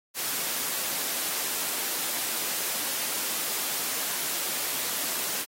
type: noise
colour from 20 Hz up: white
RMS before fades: -30 dBFS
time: 0.14-5.46 s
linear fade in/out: 50 ms
effects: high-pass 200 Hz 12 dB/octave + AAC 48 kbps